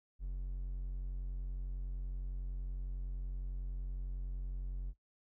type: tone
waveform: triangle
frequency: 45.42 Hz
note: F#1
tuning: 31 cents flat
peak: -35 dBFS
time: 0.19-4.94 s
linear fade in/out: 50 ms
effects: noise-tail reverb RT60 0.1 s tail -18 dB re dry